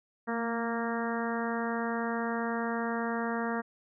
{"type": "harmonic tone with a mistuned harmonic", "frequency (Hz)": 232.1, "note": "A#3", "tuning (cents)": -7, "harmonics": [1, 2, 3, 4, 5, 6, 7, 8], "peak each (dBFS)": [-33, -36, -38, -39, -40, -41, -41, -42], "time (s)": [0.27, 3.62], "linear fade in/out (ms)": 20, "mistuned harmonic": 1, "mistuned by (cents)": -25, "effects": []}